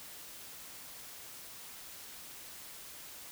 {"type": "silence", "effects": ["white hiss -49 dBFS RMS until 3.31 s"]}